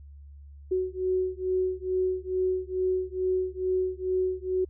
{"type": "beating tone pair", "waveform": "sine", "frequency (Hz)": [370, 372.3], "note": ["F#4", "F#4"], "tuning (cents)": [0, 11], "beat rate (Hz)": 2.3, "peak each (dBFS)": -28, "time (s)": [0.71, 4.65], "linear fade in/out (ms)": 10, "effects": ["added 71 Hz sine -44 dBFS peak until 4.69 s"]}